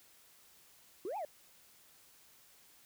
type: exponential two-way sweep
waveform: sine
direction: up then down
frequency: 334 to 889 to 564 Hz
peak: -35 dBFS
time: 1.05-1.25 s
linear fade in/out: 2 ms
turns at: 1.17 s
effects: tanh soft clip ceiling -35 dBFS + white hiss -63 dBFS RMS until 2.85 s